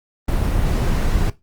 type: noise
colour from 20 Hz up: brown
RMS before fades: -18 dBFS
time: 0.28-1.3 s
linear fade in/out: 5 ms
effects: noise-tail reverb RT60 0.2 s tail -17 dB re dry + Opus 32 kbps